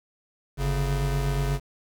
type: tone pair together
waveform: square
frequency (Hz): 49 / 138.59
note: G1 / C#3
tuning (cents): 0 / 0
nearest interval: octave + tritone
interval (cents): 1800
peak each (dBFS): -27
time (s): 0.57-1.6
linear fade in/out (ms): 50
effects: 8-bit